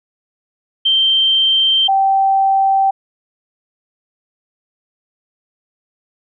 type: tone pair in turn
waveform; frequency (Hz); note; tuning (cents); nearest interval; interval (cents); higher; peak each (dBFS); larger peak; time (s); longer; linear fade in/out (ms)
sine; 3136 / 777.7; G7 / G5; 0 / -14; 2 octaves; 2414; first; -10; neither; 0.85-1.88 / 1.88-2.91; neither; 10
effects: none

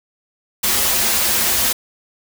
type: noise with comb filter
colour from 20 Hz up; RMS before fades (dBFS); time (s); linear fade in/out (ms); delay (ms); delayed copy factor
white; -17; 0.63-1.73; 10; 6.7; -0.8
effects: none

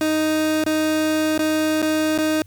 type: tone with dropouts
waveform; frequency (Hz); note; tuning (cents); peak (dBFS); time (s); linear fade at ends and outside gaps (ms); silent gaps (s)
30% pulse; 311.1; D#4; 0; -15; 0.01-2.42; 1; 0.639-0.663 / 1.378-1.392 / 1.819-1.826 / 2.178-2.186
effects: added 98 Hz sine -43 dBFS peak until 2.46 s + white hiss -59 dBFS RMS until 2.46 s

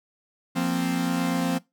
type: chord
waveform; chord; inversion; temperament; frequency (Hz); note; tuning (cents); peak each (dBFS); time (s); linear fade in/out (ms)
45% pulse; F suspended fourth; none; equal; 174.61 / 233.1 / 261.6; F3 / Bb3 / C4; 0 / 0 / 0; -27 / -30 / -26; 0.55-1.59; 20
effects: noise-tail reverb RT60 0.2 s tail -21 dB re dry

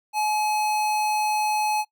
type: tone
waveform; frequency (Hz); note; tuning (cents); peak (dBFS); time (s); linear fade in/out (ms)
square; 850; G#5; +40; -22; 0.13-1.85; 50
effects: noise-tail reverb RT60 0.1 s tail -22 dB re dry

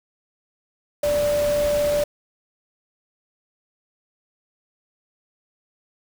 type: tone in noise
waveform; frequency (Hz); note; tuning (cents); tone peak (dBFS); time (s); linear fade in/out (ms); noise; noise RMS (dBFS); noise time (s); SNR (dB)
sine; 586; D5; -4; -18; 1.03-2.04; 5; pink; -31; 1.03-2.04; +10
effects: none

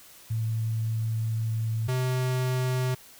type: tone pair in turn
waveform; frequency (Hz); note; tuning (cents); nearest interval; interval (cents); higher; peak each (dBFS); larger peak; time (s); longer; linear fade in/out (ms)
sine / square; 111.8 / 127.97; A2 / C3; +28 / -38; major second; 234; second; -25; neither; 0.3-1.88 / 1.88-2.95; first; 10
effects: white hiss -51 dBFS RMS until 3.19 s

